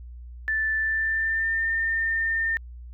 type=tone with pitch glide; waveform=sine; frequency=1760 to 1810.5 Hz; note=A6 to A6; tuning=0 to +49 cents; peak=-22 dBFS; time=0.48-2.57 s; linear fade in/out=0 ms; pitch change=+49 cents; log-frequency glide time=0.76-1.68 s; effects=added 60 Hz sine -38 dBFS peak until 2.93 s